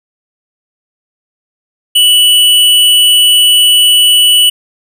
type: tone with amplitude modulation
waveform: square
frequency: 2960 Hz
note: F#7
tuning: in tune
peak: -3 dBFS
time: 1.95-4.5 s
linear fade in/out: 10 ms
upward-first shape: sine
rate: 244 Hz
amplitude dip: 35%
effects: none